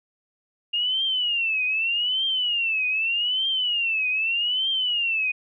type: tone with vibrato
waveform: sine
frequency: 2814 Hz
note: F7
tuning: 12 cents sharp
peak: -21 dBFS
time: 0.73-5.32 s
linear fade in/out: 10 ms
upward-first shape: triangle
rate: 0.82 Hz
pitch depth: 220 cents each way
effects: none